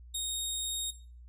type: tone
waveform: 20% pulse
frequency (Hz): 3729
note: A#7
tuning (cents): 0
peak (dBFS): -26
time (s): 0.14-0.91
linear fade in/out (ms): 10
effects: noise-tail reverb RT60 0.4 s tail -17 dB re dry + added 60 Hz sine -48 dBFS peak until 1.28 s